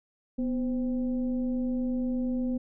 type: tone with frequency modulation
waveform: sine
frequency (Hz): 247.8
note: B3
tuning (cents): +6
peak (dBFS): -26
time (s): 0.38-2.58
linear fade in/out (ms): 10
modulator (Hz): 272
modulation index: 0.49
effects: none